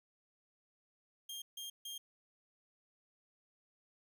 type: tone bursts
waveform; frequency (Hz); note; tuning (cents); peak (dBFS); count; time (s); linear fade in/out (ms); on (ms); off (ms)
sawtooth; 3212; G7; +41; -40; 3; 1.29-1.98; 5; 130; 150
effects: none